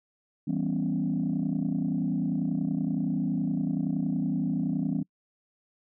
sine chord, C# half-diminished seventh, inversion first, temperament equal, 164.81 / 196 / 246.9 / 277.2 Hz, E3 / G3 / B3 / C#4, 0 / 0 / 0 / 0 cents, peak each -30 dBFS, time 0.47-5.03 s, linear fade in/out 10 ms, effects noise-tail reverb RT60 0.1 s tail -26 dB re dry + tanh soft clip ceiling -19 dBFS

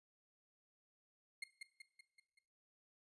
35% pulse tone with echo, 2137 Hz, C7, 36 cents sharp, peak -40 dBFS, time 1.42-1.44 s, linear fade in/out 5 ms, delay 190 ms, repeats 5, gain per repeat -5 dB, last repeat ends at 2.39 s, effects noise-tail reverb RT60 0.7 s tail -18 dB re dry + resampled to 24000 Hz

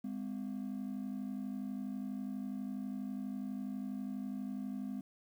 triangle ring-modulated tone, 229.7 Hz, A#3, 25 cents flat, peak -32 dBFS, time 0.04-5.01 s, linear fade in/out 5 ms, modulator 26.1 Hz, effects tanh soft clip ceiling -30 dBFS + 11-bit

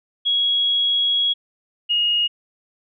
sine tone pair in turn, 3322 / 2867 Hz, G#7 / F7, 0 / +45 cents, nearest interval minor third, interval 255 cents, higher first, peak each -16 dBFS, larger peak neither, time 0.25-1.34 / 1.89-2.28 s, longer first, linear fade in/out 20 ms, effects none

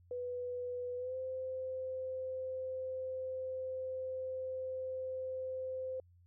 sine tone with pitch glide, 493.9 to 517.9 Hz, B4 to C5, 0 to -18 cents, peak -37 dBFS, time 0.11-6 s, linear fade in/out 2 ms, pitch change +82 cents, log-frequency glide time 0.97-1.16 s, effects added 88 Hz sine -61 dBFS peak until 6.26 s

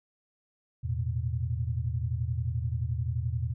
sine chord, E suspended fourth, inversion none, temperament equal with one note detuned, 82.41 / 111.99 / 123.47 Hz, E2 / A2 / B2, 0 / +31 / 0 cents, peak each -32 dBFS, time 0.83-3.54 s, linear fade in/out 20 ms, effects none

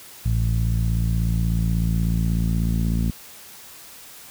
sawtooth tone with low-pass filter sweep, 56.4 Hz, A1, 44 cents sharp, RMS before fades -21 dBFS, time 0.25-3.11 s, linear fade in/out 10 ms, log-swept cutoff 130 to 210 Hz, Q 2.9, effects white hiss -43 dBFS RMS until 4.3 s

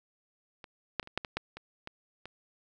clicks, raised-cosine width 0.3 ms, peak -29 / -13 / -29 / -30 / -13 / -21 / -15 / -27 / -24 / -27 dBFS, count 10, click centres 0.642 / 0.997 / 1.029 / 1.074 / 1.176 / 1.248 / 1.37 / 1.57 / 1.874 / 2.256 s, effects none

